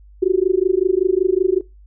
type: tone with amplitude modulation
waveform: sine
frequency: 371.4 Hz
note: F#4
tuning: 7 cents sharp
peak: -9 dBFS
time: 0.22-1.61 s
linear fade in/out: 10 ms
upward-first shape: sine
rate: 25.3 Hz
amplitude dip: 95%
effects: noise-tail reverb RT60 0.2 s tail -20 dB re dry + added 50 Hz sine -42 dBFS peak until 1.86 s